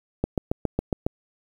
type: click train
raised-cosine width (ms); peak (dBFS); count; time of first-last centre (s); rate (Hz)
2; -9; 7; 0.24-1.065; 7.27
effects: 8-bit